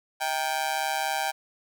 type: tone with amplitude modulation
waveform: sawtooth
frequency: 786 Hz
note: G5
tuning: 4 cents sharp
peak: -18 dBFS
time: 0.2-1.32 s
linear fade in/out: 20 ms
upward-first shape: sine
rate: 144 Hz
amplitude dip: 90%
effects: none